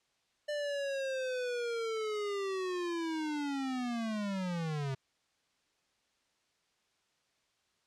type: linear sweep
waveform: square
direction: down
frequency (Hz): 596 to 130.81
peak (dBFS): -34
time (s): 0.48-4.95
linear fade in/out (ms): 10
effects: white hiss -75 dBFS RMS until 7.86 s + low-pass 6000 Hz 12 dB/octave